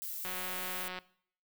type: noise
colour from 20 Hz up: violet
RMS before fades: -40 dBFS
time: 0.02-0.88 s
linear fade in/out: 0 ms
type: click train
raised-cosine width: 0.3 ms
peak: -25 dBFS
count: 136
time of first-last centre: 0.25-0.988 s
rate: 183 Hz
effects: noise-tail reverb RT60 0.6 s tail -20 dB re dry